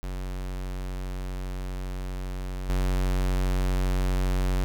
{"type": "tone with level steps", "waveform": "square", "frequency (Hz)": 46.25, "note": "F#1", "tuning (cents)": 0, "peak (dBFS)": [-31, -23], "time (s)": [0.03, 4.64], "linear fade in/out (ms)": 0, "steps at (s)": 2.69, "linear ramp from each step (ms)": 2, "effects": []}